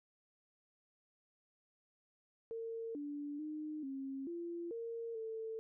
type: tone with pitch steps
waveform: sine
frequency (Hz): 455.3 / 290.4 / 305.8 / 270.2 / 342.1 / 461.1 / 445.4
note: A#4 / D4 / D#4 / C#4 / F4 / A#4 / A4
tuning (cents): -41 / -19 / -30 / -44 / -36 / -19 / +21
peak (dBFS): -40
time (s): 2.51-5.59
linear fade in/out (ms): 0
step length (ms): 440
effects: none